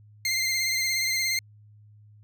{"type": "tone with vibrato", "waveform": "20% pulse", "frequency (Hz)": 2093, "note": "C7", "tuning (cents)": 0, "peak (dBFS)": -19, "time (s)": [0.25, 1.39], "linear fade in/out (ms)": 2, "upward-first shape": "sine", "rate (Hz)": 17, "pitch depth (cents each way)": 31, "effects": ["added 105 Hz sine -50 dBFS peak until 2.23 s"]}